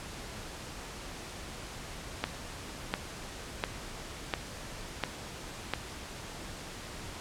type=click train; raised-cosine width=0.3 ms; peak=-12 dBFS; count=6; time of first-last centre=2.24-5.737 s; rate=1.43 Hz; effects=pink hiss -43 dBFS RMS until 7.2 s + low-pass 9000 Hz 12 dB/octave